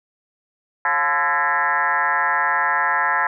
sine tone with frequency modulation, 1336 Hz, E6, 23 cents sharp, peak -16 dBFS, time 0.85-3.27 s, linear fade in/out 2 ms, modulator 157 Hz, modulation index 3.6, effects none

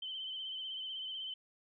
sine tone with vibrato, 3080 Hz, G7, 31 cents flat, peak -39 dBFS, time 0.02-1.34 s, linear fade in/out 5 ms, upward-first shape sine, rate 16 Hz, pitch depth 42 cents each way, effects none

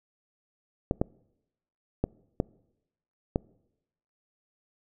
clicks, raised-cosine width 2 ms, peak -11 dBFS, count 5, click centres 0.911 / 1.015 / 2.04 / 2.401 / 3.359 s, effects noise-tail reverb RT60 0.9 s tail -25 dB re dry

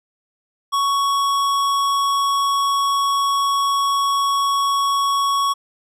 sine tone with hard clipping, 1114 Hz, C#6, 8 cents sharp, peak -18 dBFS, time 0.72-5.54 s, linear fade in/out 20 ms, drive 15 dB, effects none

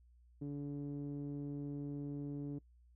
sawtooth tone with low-pass filter, 143.5 Hz, D3, 40 cents flat, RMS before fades -42 dBFS, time 0.41-2.59 s, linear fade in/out 10 ms, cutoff 330 Hz, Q 3.3, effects noise-tail reverb RT60 0.1 s tail -23 dB re dry + added 60 Hz sine -62 dBFS peak until 2.95 s

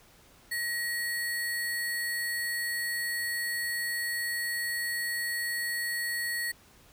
sine tone with sample-and-hold, 1900 Hz, A#6, 33 cents sharp, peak -29 dBFS, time 0.51-6.52 s, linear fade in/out 10 ms, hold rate 6300 Hz, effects pink hiss -58 dBFS RMS until 6.92 s

